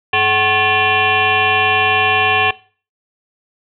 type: tone with frequency modulation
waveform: sine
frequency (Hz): 1739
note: A6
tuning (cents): -21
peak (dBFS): -11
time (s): 0.13-2.51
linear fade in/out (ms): 5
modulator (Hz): 328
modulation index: 3.9
effects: noise-tail reverb RT60 0.4 s tail -19 dB re dry